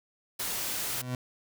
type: noise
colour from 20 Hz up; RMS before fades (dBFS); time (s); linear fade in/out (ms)
white; -33; 0.39-1.02; 10
type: tone with exponential growth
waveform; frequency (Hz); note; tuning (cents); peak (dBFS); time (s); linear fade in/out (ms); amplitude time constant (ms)
30% pulse; 125.6; B2; +30; -26; 0.74-1.15; 2; 88
effects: none